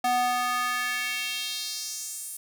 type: tone with high-pass filter sweep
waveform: square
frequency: 246.9 Hz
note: B3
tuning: in tune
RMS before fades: -29 dBFS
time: 0.04-2.37 s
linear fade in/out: 5 ms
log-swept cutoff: 620 to 10000 Hz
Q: 2.3
effects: none